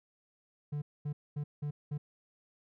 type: tone bursts at uneven times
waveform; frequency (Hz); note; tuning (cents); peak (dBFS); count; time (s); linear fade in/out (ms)
triangle; 146.83; D3; 0; -31; 5; 0.72-0.82 / 1.05-1.13 / 1.36-1.44 / 1.62-1.71 / 1.91-1.98; 10
effects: none